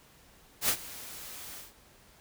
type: noise with ADSR envelope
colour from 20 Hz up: white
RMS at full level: -25 dBFS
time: 0.61-1.73 s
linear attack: 77 ms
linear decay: 73 ms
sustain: -19 dB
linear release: 160 ms
effects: pink hiss -59 dBFS RMS until 2.2 s